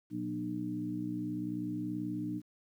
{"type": "harmonic tone with a mistuned harmonic", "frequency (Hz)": 60.5, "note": "B1", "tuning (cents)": -35, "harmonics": [2, 3, 4, 5], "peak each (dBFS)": [-43, -41, -42, -36], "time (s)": [0.1, 2.42], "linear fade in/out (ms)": 50, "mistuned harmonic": 3, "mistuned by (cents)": 20, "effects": ["11-bit"]}